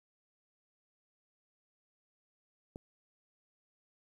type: click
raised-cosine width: 2 ms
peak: -30 dBFS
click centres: 2.759 s
effects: 10-bit